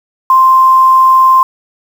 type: tone with quantisation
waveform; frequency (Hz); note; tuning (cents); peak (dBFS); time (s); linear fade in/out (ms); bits
sine; 1046.5; C6; 0; -3; 0.3-1.43; 2; 5
effects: none